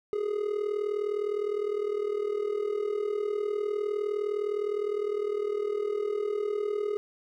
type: tone with amplitude modulation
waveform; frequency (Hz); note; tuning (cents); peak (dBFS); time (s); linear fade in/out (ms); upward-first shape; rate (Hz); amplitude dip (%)
triangle; 415.3; G#4; 0; -22; 0.13-6.97; 0; sine; 39.7; 75
effects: none